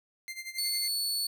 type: tone with tremolo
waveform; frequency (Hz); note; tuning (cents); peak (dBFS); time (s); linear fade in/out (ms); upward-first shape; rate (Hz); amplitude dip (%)
sawtooth; 2092; C7; -1; -32; 0.28-0.88; 0; sine; 11; 80
type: tone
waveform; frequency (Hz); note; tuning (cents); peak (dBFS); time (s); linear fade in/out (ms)
sawtooth; 4435; C#8; 0; -26; 0.58-1.27; 5
effects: none